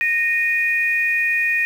sine tone pair together, 1856 / 2462 Hz, A#6 / D#7, -8 / -19 cents, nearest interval perfect fourth, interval 489 cents, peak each -19 dBFS, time 0.01-1.65 s, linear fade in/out 0 ms, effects 7-bit

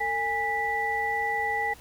sine tone cluster, 450.5 / 821 / 1967 Hz, A4 / G#5 / B6, +41 / -20 / -7 cents, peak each -35 / -28 / -28 dBFS, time 0-1.74 s, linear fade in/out 10 ms, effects added 60 Hz sine -53 dBFS peak until 1.8 s + pink hiss -51 dBFS RMS until 1.8 s

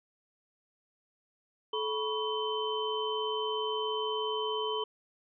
sine tone cluster, 433.5 / 978 / 1115 / 3070 Hz, A4 / B5 / C#6 / G7, -26 / -17 / +10 / -37 cents, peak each -33 / -36 / -40 / -36 dBFS, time 1.73-4.84 s, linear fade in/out 5 ms, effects none

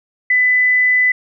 sine tone, 2000 Hz, B6, 21 cents sharp, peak -10 dBFS, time 0.3-1.12 s, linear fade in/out 5 ms, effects none

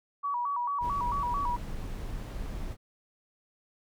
sine tone with vibrato, 1046.5 Hz, C6, in tune, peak -28 dBFS, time 0.23-1.57 s, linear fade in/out 20 ms, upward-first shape square, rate 4.5 Hz, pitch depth 140 cents each way
brown noise, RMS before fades -36 dBFS, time 0.8-2.77 s, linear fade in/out 50 ms
effects none

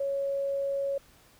sine tone, 554.4 Hz, C#5, in tune, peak -27 dBFS, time 0-0.98 s, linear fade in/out 5 ms, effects pink hiss -59 dBFS RMS until 1.39 s

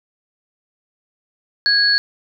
sine tone pair together, 1649 / 4402 Hz, G#6 / C#8, -13 / -13 cents, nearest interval octave + perfect fourth, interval 1700 cents, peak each -16 / -14 dBFS, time 1.66-1.98 s, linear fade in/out 0 ms, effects none

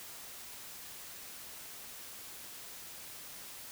silence, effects white hiss -48 dBFS RMS until 3.71 s

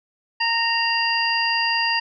harmonic tone with a mistuned harmonic, 925 Hz, A#5, 14 cents flat, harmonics 1 / 2 / 3 / 5, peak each -24 / -24 / -24 / -24 dBFS, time 0.4-2 s, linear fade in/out 10 ms, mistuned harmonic 5, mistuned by +55 cents, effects none

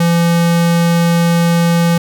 square tone, 169.8 Hz, F3, 48 cents flat, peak -10 dBFS, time 0-1.98 s, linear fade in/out 5 ms, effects none

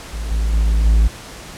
triangle tone with level steps, 54.7 Hz, A1, 9 cents flat, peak -20 / -13 / -10 / -7 dBFS, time 0.13-1.08 s, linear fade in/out 10 ms, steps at 0.31 / 0.53 / 0.85 s, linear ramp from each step 2 ms, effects pink hiss -35 dBFS RMS until 1.57 s + low-pass 10000 Hz 12 dB/octave

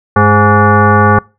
sine tone with frequency modulation, 523.3 Hz, C5, in tune, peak -4 dBFS, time 0.16-1.19 s, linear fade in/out 5 ms, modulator 312 Hz, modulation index 2.9, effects noise-tail reverb RT60 0.3 s tail -25 dB re dry

